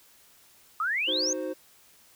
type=exponential sweep; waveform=sine; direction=up; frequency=1212 to 6645 Hz; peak=-25 dBFS; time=0.8-1.33 s; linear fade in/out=2 ms
type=chord; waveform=triangle; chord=C diminished; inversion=first; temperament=equal; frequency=311.1 / 370 / 523.3 Hz; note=Eb4 / Gb4 / C5; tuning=0 / 0 / 0 cents; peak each=-33 / -34 / -31 dBFS; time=1.07-1.54 s; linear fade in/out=20 ms
effects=white hiss -58 dBFS RMS until 2.15 s